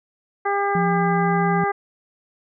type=harmonic tone; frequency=401.4 Hz; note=G4; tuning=41 cents sharp; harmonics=1 / 2 / 3 / 4 / 5; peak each=-24 / -22 / -26 / -29 / -31 dBFS; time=0.45-1.72 s; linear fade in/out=10 ms
type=tone with pitch glide; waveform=sine; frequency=173.7 to 172 Hz; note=F3 to F3; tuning=-9 to -26 cents; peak=-20 dBFS; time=0.75-1.64 s; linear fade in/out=2 ms; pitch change=-17 cents; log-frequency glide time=0.86-1.14 s
effects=none